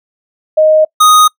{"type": "tone pair in turn", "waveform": ["sine", "square"], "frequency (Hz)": [622.3, 1244.6], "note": ["D#5", "D#6"], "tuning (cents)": [0, 0], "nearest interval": "octave", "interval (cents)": 1200, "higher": "second", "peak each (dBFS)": [-4, -4], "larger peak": "neither", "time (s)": [[0.57, 0.85], [1, 1.28]], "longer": "neither", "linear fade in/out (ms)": 10, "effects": ["noise-tail reverb RT60 0.1 s tail -25 dB re dry"]}